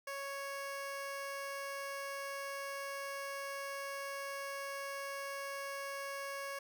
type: tone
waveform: 15% pulse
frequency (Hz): 554.4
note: C#5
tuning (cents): 0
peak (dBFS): -34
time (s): 0.07-6.59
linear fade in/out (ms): 5
effects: none